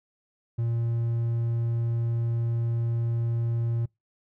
triangle tone, 116.54 Hz, A#2, in tune, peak -22 dBFS, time 0.58-3.86 s, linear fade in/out 10 ms, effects noise-tail reverb RT60 0.2 s tail -26 dB re dry

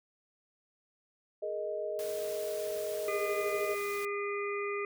sine chord, Ab suspended second, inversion none, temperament equal with one note detuned, 418.7 / 466.2 / 622.3 Hz, Ab4 / Bb4 / Eb5, +14 / 0 / 0 cents, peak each -38 / -41 / -35 dBFS, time 1.42-3.75 s, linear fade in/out 10 ms
white noise, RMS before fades -46 dBFS, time 1.99-4.05 s, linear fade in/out 0 ms
harmonic tone, 406 Hz, G#4, 39 cents flat, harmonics 1 / 3 / 5 / 6, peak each -34 / -39 / -41 / -42 dBFS, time 3.08-4.85 s, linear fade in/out 2 ms
effects none

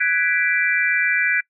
sine chord, G# half-diminished seventh, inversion third, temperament equal with one note detuned, 1493.7 / 1661.2 / 1975.5 / 2349 Hz, F#6 / G#6 / B6 / D7, +16 / 0 / 0 / 0 cents, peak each -22 dBFS, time 0-1.41 s, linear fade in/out 10 ms, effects noise-tail reverb RT60 0.1 s tail -24 dB re dry

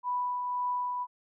sine tone with tremolo, 987.8 Hz, B5, in tune, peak -27 dBFS, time 0.03-1.07 s, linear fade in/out 50 ms, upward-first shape triangle, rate 1.9 Hz, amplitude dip 35%, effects none

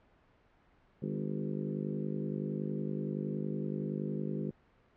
harmonic tone with a mistuned harmonic, 50.7 Hz, G#1, 41 cents flat, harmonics 3 / 4 / 5 / 6 / 7 / 8 / 9 / 10, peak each -38 / -37 / -43 / -45 / -43 / -44 / -51 / -49 dBFS, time 1.02-4.51 s, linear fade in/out 5 ms, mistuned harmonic 7, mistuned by +18 cents, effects pink hiss -66 dBFS RMS until 4.96 s + low-pass 2000 Hz 12 dB/octave

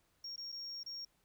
triangle tone with dropouts, 5560 Hz, F8, 9 cents flat, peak -40 dBFS, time 0.24-1.05 s, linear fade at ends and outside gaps 5 ms, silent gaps 0.361-0.378 / 0.52-0.524 / 0.833-0.862 s, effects tanh soft clip ceiling -37 dBFS + pink hiss -75 dBFS RMS until 1.24 s

